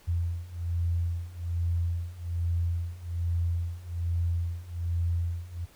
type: beating tone pair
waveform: sine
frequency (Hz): 84.8 / 86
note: E2 / F2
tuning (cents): +50 / -26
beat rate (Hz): 1.2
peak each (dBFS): -31 / -29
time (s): 0.07-5.66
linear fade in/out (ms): 20
effects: pink hiss -58 dBFS RMS until 5.75 s